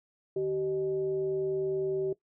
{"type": "tone with frequency modulation", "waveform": "sine", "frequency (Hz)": 384.3, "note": "G4", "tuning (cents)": -34, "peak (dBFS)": -27, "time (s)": [0.36, 2.13], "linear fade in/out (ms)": 5, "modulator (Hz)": 233, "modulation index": 0.37, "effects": ["noise-tail reverb RT60 0.1 s tail -18 dB re dry"]}